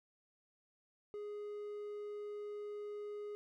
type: tone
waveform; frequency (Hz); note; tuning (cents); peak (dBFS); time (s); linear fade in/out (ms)
triangle; 415.3; G#4; 0; -40; 1.14-3.35; 0
effects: none